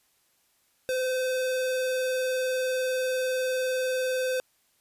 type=tone with vibrato; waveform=square; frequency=513 Hz; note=C5; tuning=34 cents flat; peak=-26 dBFS; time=0.89-4.4 s; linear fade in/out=0 ms; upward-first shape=square; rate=20 Hz; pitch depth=16 cents each way; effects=white hiss -68 dBFS RMS until 4.8 s + resampled to 32000 Hz